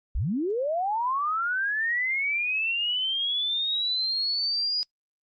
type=linear sweep; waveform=sine; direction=up; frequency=36.71 to 4946 Hz; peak=-24 dBFS; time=0.15-4.83 s; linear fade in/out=0 ms; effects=noise-tail reverb RT60 0.1 s tail -23 dB re dry + Opus 48 kbps